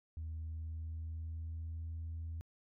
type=tone with pitch glide; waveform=sine; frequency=79.9 to 81.72 Hz; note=D#2 to E2; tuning=+47 to -14 cents; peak=-38 dBFS; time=0.17-2.41 s; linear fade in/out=0 ms; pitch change=+39 cents; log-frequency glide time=0.37-1.89 s; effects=tanh soft clip ceiling -37 dBFS